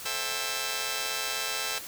5% pulse chord, A minor seventh, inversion none, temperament just, 440 / 528 / 660 / 792 Hz, A4 / C5 / E5 / G5, 0 / +16 / +2 / +18 cents, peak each -26 dBFS, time 0.05-1.79 s, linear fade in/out 10 ms, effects white hiss -41 dBFS RMS until 1.87 s

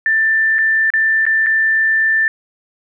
sine tone with dropouts, 1776 Hz, A6, 16 cents sharp, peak -11 dBFS, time 0.06-2.28 s, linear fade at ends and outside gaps 1 ms, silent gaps 0.584-0.588 / 0.903-0.937 / 1.254-1.265 / 1.462-1.467 s, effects none

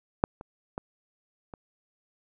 clicks, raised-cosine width 1 ms, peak -6 / -27 / -19 / -27 dBFS, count 4, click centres 0.239 / 0.411 / 0.779 / 1.538 s, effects none

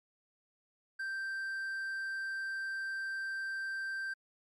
triangle tone with hard clipping, 1568 Hz, G6, in tune, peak -36 dBFS, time 0.99-4.14 s, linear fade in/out 10 ms, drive 6 dB, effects MP3 64 kbps

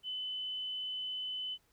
sine tone, 3019 Hz, F#7, 34 cents sharp, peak -36 dBFS, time 0.03-1.58 s, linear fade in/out 50 ms, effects pink hiss -72 dBFS RMS until 1.72 s

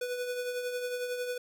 square tone with tremolo, 493.9 Hz, B4, in tune, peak -31 dBFS, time 0.01-1.38 s, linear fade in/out 5 ms, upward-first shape triangle, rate 11 Hz, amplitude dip 50%, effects 12-bit

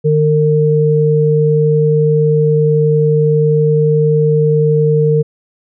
sine tone pair together, 151.97 / 455.4 Hz, D#3 / A#4, -40 / -40 cents, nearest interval octave + perfect fifth, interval 1900 cents, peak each -11 dBFS, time 0.04-5.23 s, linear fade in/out 20 ms, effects none

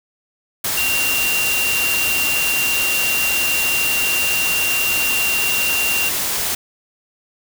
sine tone in noise, 2766 Hz, F7, 17 cents flat, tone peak -18 dBFS, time 0.77-6.09 s, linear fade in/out 5 ms, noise white, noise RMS -21 dBFS, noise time 0.64-6.55 s, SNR 0 dB, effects none

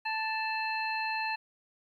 harmonic tone with a mistuned harmonic, 880 Hz, A5, in tune, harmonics 1 / 2 / 3 / 5, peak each -33 / -37 / -35 / -41 dBFS, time 0.05-1.36 s, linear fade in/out 10 ms, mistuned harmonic 5, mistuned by -91 cents, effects 11-bit

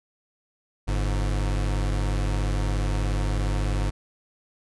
square tone pair together, 48.47 / 102.7 Hz, G1 / G#2, -19 / -19 cents, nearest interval octave + minor second, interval 1300 cents, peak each -24 / -30 dBFS, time 0.87-3.91 s, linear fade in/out 20 ms, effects resampled to 24000 Hz

